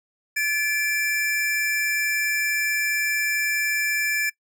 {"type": "tone pair together", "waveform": "square", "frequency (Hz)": [1724.3, 2349], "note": ["A6", "D7"], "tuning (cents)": [-35, 0], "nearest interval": "perfect fourth", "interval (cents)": 535, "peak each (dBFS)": -25, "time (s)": [0.36, 4.3], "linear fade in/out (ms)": 10, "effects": ["noise-tail reverb RT60 0.1 s tail -22 dB re dry"]}